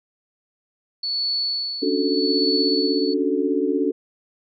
sine tone with tremolo, 4435 Hz, C#8, in tune, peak -20 dBFS, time 1.03-3.14 s, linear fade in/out 5 ms, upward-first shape sine, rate 0.83 Hz, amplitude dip 65%
sine chord, D major seventh, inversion third, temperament equal, 277.2 / 293.7 / 370 / 440 Hz, C#4 / D4 / F#4 / A4, 0 / 0 / 0 / 0 cents, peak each -24 dBFS, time 1.82-3.92 s, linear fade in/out 10 ms
effects none

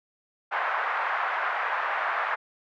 white band-pass noise, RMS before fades -28 dBFS, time 0.51-2.36 s, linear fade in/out 20 ms, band 700 to 1700 Hz, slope 24 dB/octave, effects none

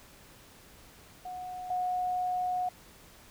sine tone pair in turn, 731 / 728.1 Hz, F#5 / F#5, -21 / -28 cents, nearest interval unison, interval 7 cents, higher first, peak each -37 / -28 dBFS, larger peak second, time 1.25-1.7 / 1.7-2.69 s, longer second, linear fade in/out 5 ms, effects pink hiss -55 dBFS RMS until 3.3 s

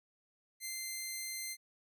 10% pulse tone, 2081 Hz, C7, 10 cents flat, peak -30 dBFS, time 0.6-1.57 s, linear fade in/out 50 ms, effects none

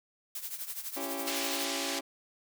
blue noise with tremolo, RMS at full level -36 dBFS, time 0.35-1.65 s, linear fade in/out 2 ms, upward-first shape triangle, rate 12 Hz, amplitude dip 80%
20% pulse chord, C# diminished, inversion none, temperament equal with one note detuned, 277.2 / 336.7 / 392 Hz, C#4 / E4 / G4, 0 / +37 / 0 cents, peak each -33 / -36 / -37 dBFS, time 0.96-2.01 s, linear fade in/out 10 ms
white band-pass noise, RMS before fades -36 dBFS, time 1.27-1.99 s, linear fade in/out 2 ms, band 1900 to 5400 Hz, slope 12 dB/octave
effects none

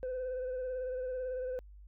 sine tone with vibrato, 509 Hz, C5, 48 cents flat, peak -32 dBFS, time 0.03-1.59 s, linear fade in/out 0 ms, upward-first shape sine, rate 18 Hz, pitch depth 31 cents each way, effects tanh soft clip ceiling -33 dBFS + added 50 Hz sine -50 dBFS peak until 1.87 s

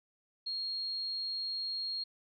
sine tone, 4260 Hz, C8, 30 cents sharp, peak -34 dBFS, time 0.46-2.04 s, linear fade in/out 10 ms, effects none

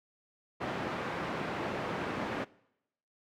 pink band-pass noise, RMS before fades -36 dBFS, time 0.6-2.45 s, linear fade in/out 20 ms, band 180 to 1900 Hz, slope 12 dB/octave, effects noise-tail reverb RT60 0.8 s tail -22 dB re dry

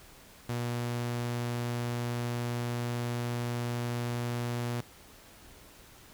sawtooth tone, 120 Hz, B2, 49 cents flat, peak -27 dBFS, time 0.49-4.81 s, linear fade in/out 5 ms, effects pink hiss -54 dBFS RMS until 6.13 s

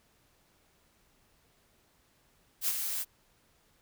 blue noise with ADSR envelope, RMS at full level -28 dBFS, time 2.61-3.05 s, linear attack 67 ms, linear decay 45 ms, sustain -6 dB, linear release 35 ms, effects pink hiss -68 dBFS RMS until 3.81 s

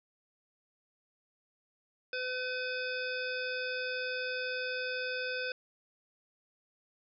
harmonic tone, 506 Hz, B4, 42 cents sharp, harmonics 1 / 3 / 5 / 7 / 9 / 10, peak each -38 / -37 / -40 / -46 / -48 / -45 dBFS, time 2.13-5.52 s, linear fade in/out 2 ms, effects none

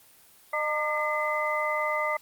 sine tone cluster, 609 / 911 / 1202 / 2038 Hz, D#5 / A#5 / D6 / C7, -37 / -40 / +40 / -46 cents, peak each -30 / -33 / -30 / -30 dBFS, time 0.53-2.17 s, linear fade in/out 5 ms, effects white hiss -56 dBFS RMS until 2.21 s + Opus 24 kbps

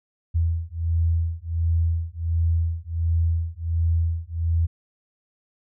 sine beating tone pair, 82.41 / 83.81 Hz, E2 / E2, 0 / +29 cents, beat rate 1.4 Hz, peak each -23 / -23 dBFS, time 0.34-4.67 s, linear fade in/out 20 ms, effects none

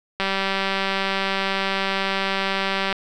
click train, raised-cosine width 0.3 ms, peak -7 dBFS, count 530, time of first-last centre 0.2-2.927 s, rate 194 Hz, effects none

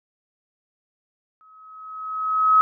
sine tone with exponential growth, 1278 Hz, D#6, 46 cents sharp, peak -10 dBFS, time 1.41-2.61 s, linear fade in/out 0 ms, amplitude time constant 260 ms, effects none

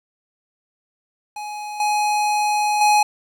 square tone with level steps, 838 Hz, G#5, 15 cents sharp, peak -29 / -18 / -13 dBFS, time 1.36-3.03 s, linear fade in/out 5 ms, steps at 1.8 / 2.81 s, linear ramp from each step 2 ms, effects low-pass 11000 Hz 12 dB/octave + 8-bit

